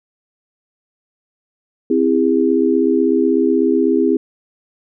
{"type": "chord", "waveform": "sine", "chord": "C augmented", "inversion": "none", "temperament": "equal with one note detuned", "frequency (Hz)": [261.6, 329.6, 405.8], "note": ["C4", "E4", "G#4"], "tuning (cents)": [0, 0, -40], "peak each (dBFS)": -16, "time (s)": [1.9, 4.17], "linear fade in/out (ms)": 5, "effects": []}